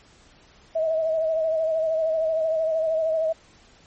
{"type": "tone with vibrato", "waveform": "sine", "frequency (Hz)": 640, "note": "D#5", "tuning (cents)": 49, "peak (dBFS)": -20, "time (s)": [0.75, 3.33], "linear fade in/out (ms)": 10, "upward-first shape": "sine", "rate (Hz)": 13, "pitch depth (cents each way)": 39, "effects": ["pink hiss -54 dBFS RMS until 3.86 s", "MP3 32 kbps"]}